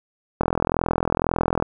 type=click train; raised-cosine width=1 ms; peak=-5 dBFS; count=52; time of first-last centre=0.41-1.624 s; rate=42 Hz; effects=none